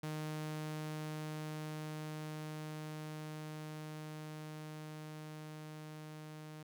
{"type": "tone with level ramp", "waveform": "sawtooth", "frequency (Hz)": 154.1, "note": "D#3", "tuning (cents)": -16, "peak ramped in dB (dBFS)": [-35, -44], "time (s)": [0.03, 6.63], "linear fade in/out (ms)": 5, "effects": []}